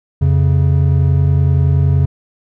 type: tone pair together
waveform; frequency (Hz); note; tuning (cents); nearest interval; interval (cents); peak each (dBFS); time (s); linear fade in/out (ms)
triangle; 86.9 / 137.56; F2 / C#3; -8 / -13; minor sixth; 795; -10; 0.21-2.06; 10
effects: none